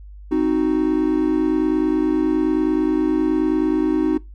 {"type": "chord", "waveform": "triangle", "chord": "C diminished", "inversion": "none", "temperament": "equal", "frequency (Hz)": [261.6, 311.1, 370], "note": ["C4", "Eb4", "Gb4"], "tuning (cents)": [0, 0, 0], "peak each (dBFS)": [-21, -16, -20], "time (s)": [0.31, 4.18], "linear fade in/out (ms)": 10, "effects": ["noise-tail reverb RT60 0.2 s tail -21 dB re dry", "added 50 Hz sine -36 dBFS peak until 4.34 s"]}